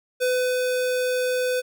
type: tone with ADSR envelope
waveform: square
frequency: 503 Hz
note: B4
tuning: 32 cents sharp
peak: -20 dBFS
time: 0.2-1.62 s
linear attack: 26 ms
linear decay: 340 ms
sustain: -2 dB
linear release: 29 ms
effects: none